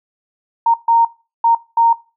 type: tone bursts at uneven times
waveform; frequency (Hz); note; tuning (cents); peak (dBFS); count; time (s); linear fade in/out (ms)
sine; 925; A#5; -14; -9; 4; 0.66-0.74 / 0.88-1.05 / 1.44-1.55 / 1.77-1.93; 5
effects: noise-tail reverb RT60 0.3 s tail -19 dB re dry